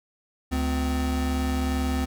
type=tone pair together; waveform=square; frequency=71.9 / 256.2 Hz; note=D2 / C4; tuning=-36 / -36 cents; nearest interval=octave + minor seventh; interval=2200 cents; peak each=-26 / -28 dBFS; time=0.51-2.06 s; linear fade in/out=20 ms; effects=none